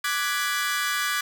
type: chord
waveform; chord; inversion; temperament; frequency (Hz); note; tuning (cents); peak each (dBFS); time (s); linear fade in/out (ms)
sawtooth; G# half-diminished seventh; second; equal with one note detuned; 1174.7 / 1480 / 1675.7 / 1975.5; D6 / F#6 / G#6 / B6; 0 / 0 / +15 / 0; -25 / -27 / -25 / -28; 0.04-1.21; 5
effects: none